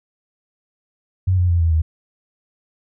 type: tone with pitch steps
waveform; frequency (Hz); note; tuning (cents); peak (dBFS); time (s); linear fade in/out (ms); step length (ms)
sine; 93 / 89.42 / 85.97 / 82.66 / 79.48; F#2 / F2 / F2 / E2 / D#2; +9 / +41 / -27 / +5 / +37; -13; 1.27-1.82; 10; 110
effects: none